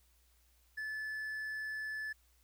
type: tone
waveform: triangle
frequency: 1735 Hz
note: A6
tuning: 25 cents flat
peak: -36 dBFS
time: 0.77-2.13 s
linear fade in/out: 10 ms
effects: added 60 Hz sine -68 dBFS peak until 2.43 s + white hiss -72 dBFS RMS until 2.43 s